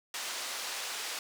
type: band-pass noise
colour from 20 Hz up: white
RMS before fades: -38 dBFS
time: 0.14-1.19 s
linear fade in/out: 2 ms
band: 510 to 6600 Hz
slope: 12 dB/octave
effects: none